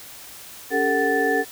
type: tone cluster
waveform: sine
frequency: 281.9 / 403.1 / 450.4 / 749 / 1756 Hz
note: C#4 / G4 / A4 / F#5 / A6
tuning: +29 / +48 / +40 / +21 / -4 cents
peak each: -26 / -26 / -23 / -25 / -23 dBFS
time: 0.7-1.45 s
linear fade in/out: 50 ms
effects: white hiss -41 dBFS RMS until 1.51 s